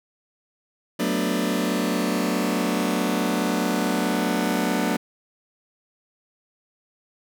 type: chord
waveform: sawtooth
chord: B minor seventh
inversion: second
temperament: just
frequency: 185.21 / 222.2 / 246.9 / 296.3 Hz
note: F#3 / A3 / B3 / D4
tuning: +2 / +17 / 0 / +15 cents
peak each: -23 dBFS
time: 0.99-4.97 s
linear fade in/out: 10 ms
effects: none